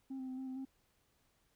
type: tone with pitch steps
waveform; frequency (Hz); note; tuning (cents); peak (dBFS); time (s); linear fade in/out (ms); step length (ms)
sine; 266.9 / 260.3 / 257.8 / 263.6 / 259.2 / 266.3; C4 / C4 / C4 / C4 / C4 / C4; +35 / -9 / -26 / +13 / -16 / +31; -38; 0.1-0.652; 10; 92
effects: tanh soft clip ceiling -39 dBFS + pink hiss -75 dBFS RMS until 1.55 s